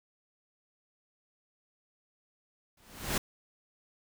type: noise with exponential growth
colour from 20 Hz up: pink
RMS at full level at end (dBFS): -27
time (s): 2.77-3.18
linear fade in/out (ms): 5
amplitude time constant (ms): 89
effects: none